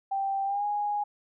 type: tone with pitch glide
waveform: sine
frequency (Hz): 784 to 826.3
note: G5 to G#5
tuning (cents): 0 to -9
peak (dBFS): -26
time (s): 0.11-1.04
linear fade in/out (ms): 10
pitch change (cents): +91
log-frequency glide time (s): 0.45-0.65
effects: none